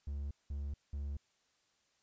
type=tone bursts; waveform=triangle; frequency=71.1 Hz; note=C#2; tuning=45 cents sharp; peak=-35 dBFS; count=3; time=0.07-1.17 s; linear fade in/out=5 ms; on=240 ms; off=190 ms; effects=white hiss -75 dBFS RMS until 2.02 s + resampled to 16000 Hz